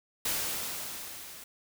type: noise with level ramp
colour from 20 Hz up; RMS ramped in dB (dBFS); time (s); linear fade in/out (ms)
white; -30 to -47; 0.25-1.44; 5
effects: none